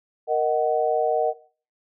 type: chord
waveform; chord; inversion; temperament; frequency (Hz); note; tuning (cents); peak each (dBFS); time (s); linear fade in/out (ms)
sine; D# minor; second; just; 466.7 / 622.3 / 746.7; A#4 / D#5 / F#5; +2 / 0 / +16; -23; 0.27-1.34; 50
effects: noise-tail reverb RT60 0.4 s tail -18 dB re dry